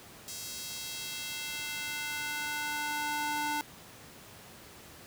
square tone with high-pass filter sweep, 296.4 Hz, D4, 16 cents sharp, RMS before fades -36 dBFS, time 0.28-3.61 s, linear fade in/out 0 ms, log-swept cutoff 5600 to 690 Hz, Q 1.2, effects pink hiss -51 dBFS RMS until 5.06 s + high-pass 80 Hz 12 dB/octave

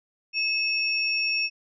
sine tone pair together, 2594 / 5516 Hz, E7 / F8, -28 / -22 cents, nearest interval octave + minor second, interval 1306 cents, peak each -24 / -28 dBFS, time 0.33-1.5 s, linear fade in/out 50 ms, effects none

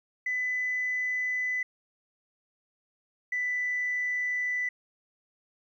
sine tone pair in turn, 2002 / 1987 Hz, B6 / B6, +23 / +10 cents, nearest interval unison, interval 13 cents, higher first, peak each -26 dBFS, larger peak neither, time 0.26-1.63 / 3.32-4.69 s, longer neither, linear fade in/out 5 ms, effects tanh soft clip ceiling -22 dBFS + 11-bit

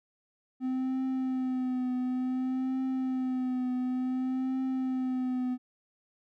triangle tone with vibrato, 256.8 Hz, C4, 32 cents flat, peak -26 dBFS, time 0.6-5.58 s, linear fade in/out 50 ms, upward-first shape triangle, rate 0.56 Hz, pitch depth 37 cents each way, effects none

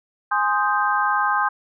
sine chord, Ab major seventh, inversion none, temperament equal, 830.6 / 1046.5 / 1244.5 / 1568 Hz, Ab5 / C6 / Eb6 / G6, 0 / 0 / 0 / 0 cents, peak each -23 dBFS, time 0.31-1.49 s, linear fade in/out 10 ms, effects none

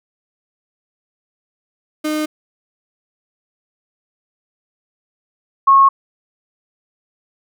35% pulse / sine tone pair in turn, 306.3 / 1091.5 Hz, D#4 / C#6, -27 / -27 cents, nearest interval octave + minor seventh, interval 2200 cents, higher second, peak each -16 / -6 dBFS, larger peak second, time 2.04-2.26 / 5.67-5.89 s, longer neither, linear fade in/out 10 ms, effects none

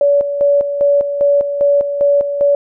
sine tone with tremolo, 570 Hz, C#5, 48 cents sharp, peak -8 dBFS, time 0.01-2.55 s, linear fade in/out 2 ms, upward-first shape square, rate 2.5 Hz, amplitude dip 60%, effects none

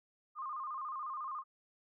sine tone with vibrato, 1139 Hz, C#6, 47 cents sharp, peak -38 dBFS, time 0.35-1.44 s, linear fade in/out 50 ms, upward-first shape square, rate 14 Hz, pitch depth 110 cents each way, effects none

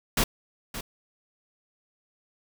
pink noise with echo, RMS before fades -23 dBFS, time 0.17-0.24 s, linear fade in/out 5 ms, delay 570 ms, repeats 1, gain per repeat -12 dB, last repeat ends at 0.81 s, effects none

